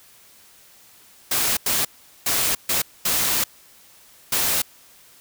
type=noise bursts at uneven times; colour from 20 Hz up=white; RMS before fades=-21 dBFS; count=6; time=1.31-1.57 / 1.66-1.85 / 2.26-2.55 / 2.69-2.82 / 3.05-3.44 / 4.32-4.62 s; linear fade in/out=5 ms; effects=white hiss -51 dBFS RMS until 5.2 s